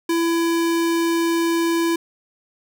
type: tone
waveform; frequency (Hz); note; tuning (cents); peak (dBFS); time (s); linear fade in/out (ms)
square; 334.5; E4; +25; -18; 0.09-1.96; 5
effects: none